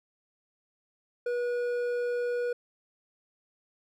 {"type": "tone with hard clipping", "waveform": "triangle", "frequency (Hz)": 484.8, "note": "B4", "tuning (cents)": -32, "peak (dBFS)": -29, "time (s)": [1.26, 2.53], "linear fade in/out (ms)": 5, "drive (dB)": 10, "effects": []}